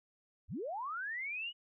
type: linear sweep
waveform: sine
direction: up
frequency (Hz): 41.2 to 2960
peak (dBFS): -37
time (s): 0.48-1.53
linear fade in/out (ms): 50
effects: none